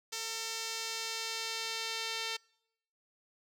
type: tone with band-pass filter sweep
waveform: sawtooth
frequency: 450 Hz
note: A4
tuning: 39 cents sharp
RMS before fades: -38 dBFS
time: 0.12-2.37 s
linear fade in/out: 10 ms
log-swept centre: 5900 to 3900 Hz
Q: 1.3
effects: noise-tail reverb RT60 0.8 s tail -26 dB re dry